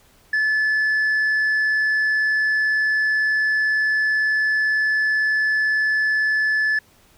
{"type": "tone", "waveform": "sine", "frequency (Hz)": 1731, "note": "A6", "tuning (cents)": -29, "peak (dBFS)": -14, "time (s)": [0.33, 6.79], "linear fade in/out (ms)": 5, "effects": ["tanh soft clip ceiling -16 dBFS", "pink hiss -55 dBFS RMS until 7.17 s"]}